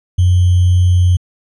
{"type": "tone with sample-and-hold", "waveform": "sine", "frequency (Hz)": 89.8, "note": "F2", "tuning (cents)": 49, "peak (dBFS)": -7, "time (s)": [0.18, 1.17], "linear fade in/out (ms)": 10, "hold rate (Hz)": 3150, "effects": ["resampled to 22050 Hz"]}